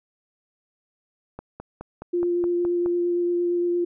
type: click train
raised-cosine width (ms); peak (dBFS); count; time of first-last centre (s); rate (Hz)
1; -21; 8; 1.39-2.861; 4.76
type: tone with vibrato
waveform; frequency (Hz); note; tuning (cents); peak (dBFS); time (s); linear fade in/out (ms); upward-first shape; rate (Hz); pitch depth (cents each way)
sine; 349.2; F4; 0; -20; 2.13-3.85; 10; sine; 8.7; 10
effects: none